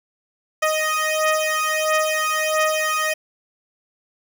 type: beating tone pair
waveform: 15% pulse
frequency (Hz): 622.3 / 623.8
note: D#5 / D#5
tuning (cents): 0 / +4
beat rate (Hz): 1.5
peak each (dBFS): -15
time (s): 0.62-3.14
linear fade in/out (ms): 10
effects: none